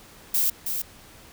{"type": "noise with echo", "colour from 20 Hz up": "violet", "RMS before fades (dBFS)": -22, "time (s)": [0.34, 0.5], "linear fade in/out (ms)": 5, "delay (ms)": 320, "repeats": 1, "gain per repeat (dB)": -6, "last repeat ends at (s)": 0.82, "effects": ["pink hiss -49 dBFS RMS until 1.32 s"]}